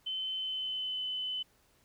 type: tone with pitch glide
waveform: sine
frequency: 3061 to 3022 Hz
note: G7 to F#7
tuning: -42 to +36 cents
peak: -33 dBFS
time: 0.06-1.43 s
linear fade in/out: 10 ms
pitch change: -22 cents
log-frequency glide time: 0.34-1.03 s
effects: pink hiss -68 dBFS RMS until 1.84 s